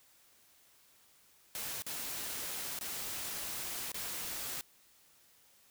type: noise with dropouts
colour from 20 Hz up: white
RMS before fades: -40 dBFS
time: 1.55-4.61 s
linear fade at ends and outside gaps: 0 ms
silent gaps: 1.821-1.865 / 2.789-2.81 / 3.918-3.944 s
effects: white hiss -65 dBFS RMS until 5.7 s